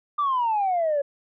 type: exponential sweep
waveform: sine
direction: down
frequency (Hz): 1200 to 554.4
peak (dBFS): -19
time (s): 0.18-1.02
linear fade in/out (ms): 10
effects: tanh soft clip ceiling -17 dBFS